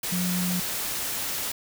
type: tone in noise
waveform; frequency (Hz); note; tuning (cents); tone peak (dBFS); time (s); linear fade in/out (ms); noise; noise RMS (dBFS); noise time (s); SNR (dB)
sine; 180; F#3; -47; -25; 0.12-0.6; 5; white; -30; 0.03-1.52; +2
effects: none